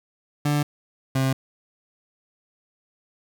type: tone pair in turn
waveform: 30% pulse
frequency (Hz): 146.83 / 132.91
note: D3 / C3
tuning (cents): 0 / +28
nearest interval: major second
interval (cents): 172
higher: first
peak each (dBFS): -17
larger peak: neither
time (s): 0.45-0.63 / 1.15-1.33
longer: neither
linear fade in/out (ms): 5
effects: none